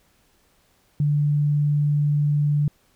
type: tone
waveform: sine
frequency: 146.83 Hz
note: D3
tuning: in tune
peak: -17 dBFS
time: 1-2.68 s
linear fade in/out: 2 ms
effects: pink hiss -62 dBFS RMS until 2.95 s